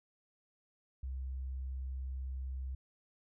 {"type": "tone", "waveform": "sine", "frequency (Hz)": 65.41, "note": "C2", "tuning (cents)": 0, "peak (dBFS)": -37, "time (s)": [1.03, 2.75], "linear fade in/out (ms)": 5, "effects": []}